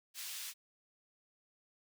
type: high-pass noise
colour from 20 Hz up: pink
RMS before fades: -44 dBFS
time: 0.14-0.54 s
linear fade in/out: 50 ms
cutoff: 2900 Hz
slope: 12 dB/octave
effects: none